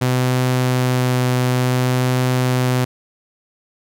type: tone with vibrato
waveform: sawtooth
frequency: 126.5 Hz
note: B2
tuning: 42 cents sharp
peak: -11 dBFS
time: 0.01-2.85 s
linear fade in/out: 10 ms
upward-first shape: triangle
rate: 0.56 Hz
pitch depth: 10 cents each way
effects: none

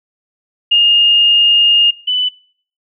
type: tone pair in turn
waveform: sine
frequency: 2835 / 2993 Hz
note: F7 / F#7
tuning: +25 / +19 cents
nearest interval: minor second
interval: 94 cents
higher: second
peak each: -7 / -12 dBFS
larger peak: first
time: 0.71-1.91 / 2.07-2.29 s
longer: first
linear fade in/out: 10 ms
effects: noise-tail reverb RT60 0.5 s tail -22 dB re dry

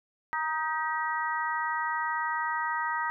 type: harmonic tone with a mistuned harmonic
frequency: 313 Hz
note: D#4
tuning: 10 cents sharp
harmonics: 3 / 4 / 5 / 6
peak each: -31 / -33 / -36 / -34 dBFS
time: 0.33-3.1 s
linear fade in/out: 0 ms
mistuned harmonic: 6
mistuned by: +36 cents
effects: none

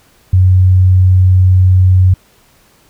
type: tone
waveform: sine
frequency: 92.5 Hz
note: F#2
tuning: in tune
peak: -4 dBFS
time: 0.33-2.14 s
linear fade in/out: 5 ms
effects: pink hiss -49 dBFS RMS until 2.89 s

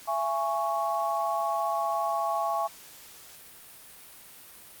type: chord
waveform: sine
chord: C# minor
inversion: first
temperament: equal with one note detuned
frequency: 674.3 / 830.6 / 1108.7 Hz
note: E5 / G#5 / C#6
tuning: +39 / 0 / 0 cents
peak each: -30 dBFS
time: 0.07-2.68 s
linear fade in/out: 20 ms
effects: white hiss -49 dBFS RMS until 4.8 s + Opus 48 kbps

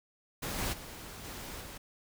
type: noise with level steps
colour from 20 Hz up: pink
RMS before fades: -37 / -34 / -46 / -43 / -46 dBFS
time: 0.42-1.78 s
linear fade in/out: 10 ms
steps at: 0.57 / 0.72 / 1.23 / 1.6 s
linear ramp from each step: 20 ms
effects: none

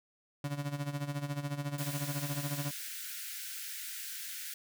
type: tone with tremolo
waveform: 35% pulse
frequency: 143.5 Hz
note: D3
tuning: 40 cents flat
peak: -30 dBFS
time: 0.44-2.71 s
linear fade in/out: 2 ms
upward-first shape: sine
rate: 14 Hz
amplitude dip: 75%
type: high-pass noise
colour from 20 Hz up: white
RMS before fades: -42 dBFS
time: 1.78-4.54 s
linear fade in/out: 5 ms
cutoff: 1400 Hz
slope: 96 dB/octave
effects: none

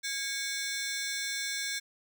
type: ring-modulated tone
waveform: 15% pulse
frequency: 1926 Hz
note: B6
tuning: 44 cents flat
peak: -23 dBFS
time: 0.03-1.8 s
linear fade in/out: 20 ms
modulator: 293 Hz
effects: none

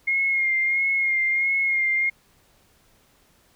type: tone with vibrato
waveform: sine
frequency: 2139 Hz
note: C7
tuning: 38 cents sharp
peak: -19 dBFS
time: 0.07-2.1 s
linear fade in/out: 10 ms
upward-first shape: sine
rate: 1.5 Hz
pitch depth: 32 cents each way
effects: pink hiss -60 dBFS RMS until 3.55 s

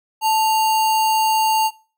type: tone with sample-and-hold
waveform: sine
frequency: 880 Hz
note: A5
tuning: in tune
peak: -14 dBFS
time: 0.21-1.71 s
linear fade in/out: 50 ms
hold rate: 3675 Hz
effects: noise-tail reverb RT60 0.4 s tail -23 dB re dry

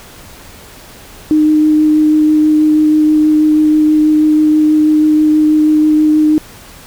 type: tone with vibrato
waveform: sine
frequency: 306.6 Hz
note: D#4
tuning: 25 cents flat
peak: -6 dBFS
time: 1.31-6.38 s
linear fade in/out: 0 ms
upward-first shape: sine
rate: 6.2 Hz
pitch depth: 9 cents each way
effects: pink hiss -36 dBFS RMS until 6.86 s

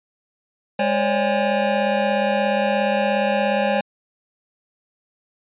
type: tone cluster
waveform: square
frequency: 205.8 / 535 / 572 / 815 Hz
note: G#3 / C5 / D5 / G#5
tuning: -16 / +38 / -46 / -33 cents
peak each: -25 / -24 / -23 / -24 dBFS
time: 0.79-3.81 s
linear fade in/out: 5 ms
effects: resampled to 8000 Hz

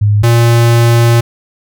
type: tone pair in turn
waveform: sine / square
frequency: 103.83 / 117.42 Hz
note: G#2 / A#2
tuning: 0 / +13 cents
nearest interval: major second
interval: 213 cents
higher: second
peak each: -6 dBFS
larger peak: neither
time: 0.01-0.23 / 0.23-1.21 s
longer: second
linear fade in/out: 10 ms
effects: none

